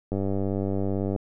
click train, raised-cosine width 2 ms, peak -15 dBFS, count 103, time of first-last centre 0.12-1.162 s, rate 97.9 Hz, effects none

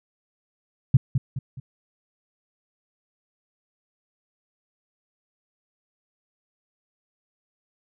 sine tone with echo, 130.4 Hz, C3, 5 cents flat, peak -9 dBFS, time 0.94-0.97 s, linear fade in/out 5 ms, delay 210 ms, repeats 3, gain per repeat -8 dB, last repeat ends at 1.6 s, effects none

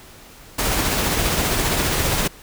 pink noise with tremolo, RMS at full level -19 dBFS, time 0.58-2.28 s, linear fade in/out 10 ms, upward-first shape triangle, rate 15 Hz, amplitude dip 30%, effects pink hiss -44 dBFS RMS until 2.42 s

